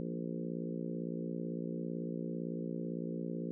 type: harmonic tone with a mistuned harmonic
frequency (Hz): 57.9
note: A#1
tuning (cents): -11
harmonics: 3 / 4 / 5 / 6 / 7 / 8 / 9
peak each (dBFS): -40 / -42 / -44 / -46 / -47 / -48 / -49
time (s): 0-3.51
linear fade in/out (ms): 0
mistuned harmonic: 3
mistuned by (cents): -37
effects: none